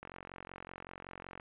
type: click train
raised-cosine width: 0.5 ms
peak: -30 dBFS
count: 63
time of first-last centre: 0.03-1.399 s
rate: 45.3 Hz
effects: resampled to 8000 Hz